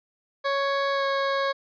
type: tone with pitch glide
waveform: 20% pulse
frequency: 555 to 549.6 Hz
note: C#5 to C#5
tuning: +2 to -15 cents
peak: -18 dBFS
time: 0.44-1.53 s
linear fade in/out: 20 ms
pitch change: -17 cents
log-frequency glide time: 0.92-1.05 s
effects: resampled to 11025 Hz